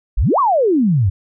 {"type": "exponential two-way sweep", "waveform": "sine", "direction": "up then down", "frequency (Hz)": [34.65, 1180, 86.4], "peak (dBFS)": -11, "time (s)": [0.17, 1.1], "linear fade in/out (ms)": 10, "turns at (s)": 0.39, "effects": []}